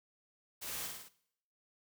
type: noise with echo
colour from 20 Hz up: white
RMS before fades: -43 dBFS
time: 0.61-0.88 s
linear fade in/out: 20 ms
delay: 53 ms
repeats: 4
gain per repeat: -3 dB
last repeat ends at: 1.092 s
effects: noise-tail reverb RT60 0.7 s tail -19 dB re dry